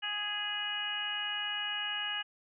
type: harmonic tone with a mistuned harmonic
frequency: 415.3 Hz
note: G#4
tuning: in tune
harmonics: 2 / 3 / 4 / 5 / 6 / 7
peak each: -44 / -46 / -38 / -47 / -43 / -35 dBFS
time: 0.02-2.23 s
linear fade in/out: 20 ms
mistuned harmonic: 5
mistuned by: -20 cents
effects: none